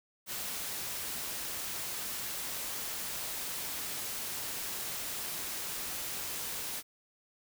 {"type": "noise", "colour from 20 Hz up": "white", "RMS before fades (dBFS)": -38, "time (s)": [0.26, 6.83], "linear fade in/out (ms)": 50, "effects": []}